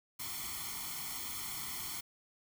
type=noise with comb filter; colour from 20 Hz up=white; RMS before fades=-41 dBFS; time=0.19-2.01 s; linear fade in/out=10 ms; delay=0.92 ms; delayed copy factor=+0.9; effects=none